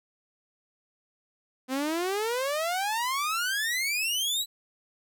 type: exponential sweep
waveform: sawtooth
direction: up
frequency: 252.5 to 4014 Hz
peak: -23 dBFS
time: 1.68-4.46 s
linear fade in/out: 50 ms
effects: none